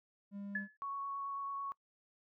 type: tone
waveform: triangle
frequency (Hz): 200.8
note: G3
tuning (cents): +42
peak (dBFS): -40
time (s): 0.31-0.68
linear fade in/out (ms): 50
type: tone with exponential decay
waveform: sine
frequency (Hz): 1716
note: A6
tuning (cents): -44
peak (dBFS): -31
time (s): 0.55-0.77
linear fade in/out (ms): 5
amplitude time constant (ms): 46
type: tone with vibrato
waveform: sine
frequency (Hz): 1111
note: C#6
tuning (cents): +4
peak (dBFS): -38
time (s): 0.82-1.72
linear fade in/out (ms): 0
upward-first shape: sine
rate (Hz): 9.1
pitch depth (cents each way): 8
effects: noise-tail reverb RT60 0.1 s tail -24 dB re dry